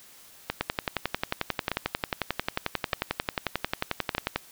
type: two click trains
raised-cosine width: 0.3 ms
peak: -9 / -10 dBFS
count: 43 / 4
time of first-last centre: 0.61-4.36 / 0.5-4.15 s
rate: 11.2 / 0.822 Hz
effects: white hiss -52 dBFS RMS until 4.51 s